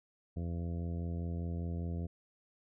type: harmonic tone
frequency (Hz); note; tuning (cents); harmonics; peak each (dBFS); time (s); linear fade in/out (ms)
85; F2; -46; 1 / 2 / 3 / 4 / 5 / 6 / 7 / 8; -36 / -40 / -47 / -51 / -52 / -54 / -60 / -56; 0.36-2.07; 10
effects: none